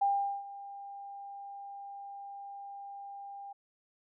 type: tone with ADSR envelope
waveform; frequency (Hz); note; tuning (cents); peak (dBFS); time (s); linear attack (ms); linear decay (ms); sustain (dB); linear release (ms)
sine; 799; G5; +33; -24; 0.01-3.53; 11; 410; -18; 9
effects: none